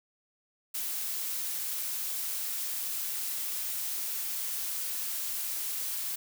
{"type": "noise", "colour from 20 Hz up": "blue", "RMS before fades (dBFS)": -34, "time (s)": [0.74, 6.16], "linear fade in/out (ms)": 10, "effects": []}